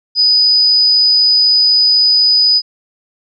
sine tone, 4978 Hz, D#8, in tune, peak -7 dBFS, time 0.15-2.62 s, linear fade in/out 50 ms, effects none

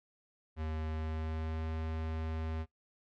square tone with pitch glide, 78.6 to 79.84 Hz, D#2 to D#2, +18 to +45 cents, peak -36 dBFS, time 0.56-2.66 s, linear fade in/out 50 ms, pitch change +27 cents, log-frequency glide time 0.87-1.65 s, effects noise-tail reverb RT60 0.1 s tail -17 dB re dry + low-pass 3000 Hz 12 dB/octave

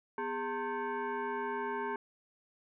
sine tone with frequency modulation, 247.5 Hz, B3, 4 cents sharp, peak -33 dBFS, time 0.18-1.96 s, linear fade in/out 2 ms, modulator 656 Hz, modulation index 1.9, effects none

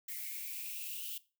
violet noise with high-pass filter sweep, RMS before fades -42 dBFS, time 0.08-1.18 s, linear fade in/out 5 ms, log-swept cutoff 2000 to 3000 Hz, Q 8.3, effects noise-tail reverb RT60 0.3 s tail -18 dB re dry

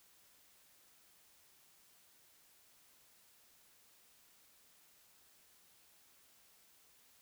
silence, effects white hiss -67 dBFS RMS until 7.21 s

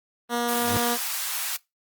10% pulse tone, 238.6 Hz, A#3, 41 cents sharp, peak -15 dBFS, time 0.29-0.98 s, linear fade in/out 50 ms
white high-pass noise, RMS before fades -29 dBFS, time 0.48-1.57 s, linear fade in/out 10 ms, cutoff 780 Hz, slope 24 dB/octave
sawtooth tone with exponential growth, 103.3 Hz, G#2, 9 cents flat, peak -19 dBFS, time 0.54-0.77 s, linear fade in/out 0 ms, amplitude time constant 48 ms
effects noise-tail reverb RT60 0.2 s tail -22 dB re dry + Opus 32 kbps

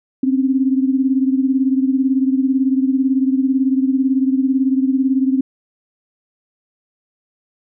sine beating tone pair, 261.6 / 279.6 Hz, C4 / C#4, 0 / +15 cents, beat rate 18 Hz, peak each -14 / -19 dBFS, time 0.23-5.41 s, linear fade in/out 5 ms, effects none

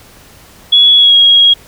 sine tone with pitch glide, 3374 to 3293 Hz, G#7 to G#7, +27 to -15 cents, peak -3 dBFS, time 0.72-1.54 s, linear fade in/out 10 ms, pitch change -42 cents, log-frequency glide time 0.97-1.15 s, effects pink hiss -40 dBFS RMS until 1.67 s

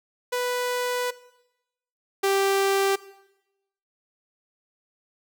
sawtooth tone pair in turn, 493.9 / 392 Hz, B4 / G4, 0 / 0 cents, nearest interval major third, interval 400 cents, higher first, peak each -20 / -16 dBFS, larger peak second, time 0.32-1.11 / 2.23-2.96 s, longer first, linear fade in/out 10 ms, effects noise-tail reverb RT60 0.9 s tail -18 dB re dry

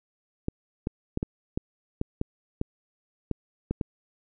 clicks, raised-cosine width 3 ms, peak -14 dBFS, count 11, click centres 0.484 / 0.871 / 1.174 / 1.229 / 1.575 / 2.014 / 2.214 / 2.614 / 3.313 / 3.71 / 3.812 s, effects none

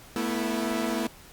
sawtooth chord, A suspended second, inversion none, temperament equal with one note detuned, 220 / 243.4 / 329.6 Hz, A3 / B3 / E4, 0 / -25 / 0 cents, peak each -27 dBFS, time 0.16-1.07 s, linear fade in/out 2 ms, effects pink hiss -50 dBFS RMS until 1.32 s + Opus 48 kbps

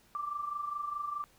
sine tone with amplitude modulation, 1174.7 Hz, D6, in tune, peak -31 dBFS, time 0.15-1.24 s, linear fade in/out 0 ms, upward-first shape sine, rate 24.8 Hz, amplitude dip 65%, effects pink hiss -64 dBFS RMS until 1.38 s

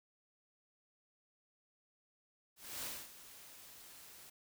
white noise with ADSR envelope, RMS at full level -42 dBFS, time 2.56-4.3 s, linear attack 280 ms, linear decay 240 ms, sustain -14 dB, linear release 7 ms, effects none

